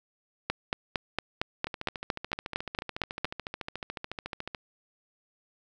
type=two click trains; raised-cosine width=0.3 ms; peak=-19 / -11 dBFS; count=41 / 13; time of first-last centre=1.67-4.548 / 0.5-3.246 s; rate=13.9 / 4.37 Hz; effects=none